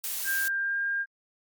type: noise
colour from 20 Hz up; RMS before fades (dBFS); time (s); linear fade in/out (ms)
blue; -32; 0.04-0.48; 0
type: tone with pitch glide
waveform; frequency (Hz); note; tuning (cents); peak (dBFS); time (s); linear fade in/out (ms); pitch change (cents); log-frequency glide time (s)
sine; 1592 to 1606.8; G6 to G6; +26 to +42; -26; 0.24-1.06; 50; +16; 0.58-0.77
effects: Opus 48 kbps